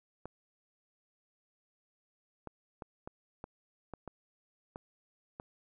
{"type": "clicks", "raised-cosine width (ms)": 1, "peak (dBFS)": -28, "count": 9, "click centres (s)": [0.256, 2.473, 2.822, 3.075, 3.441, 3.937, 4.077, 4.759, 5.399], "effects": []}